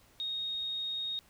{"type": "tone", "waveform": "sine", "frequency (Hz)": 3729, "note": "A#7", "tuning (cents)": 0, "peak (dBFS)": -33, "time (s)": [0.2, 1.19], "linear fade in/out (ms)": 0, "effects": ["pink hiss -63 dBFS RMS until 1.29 s"]}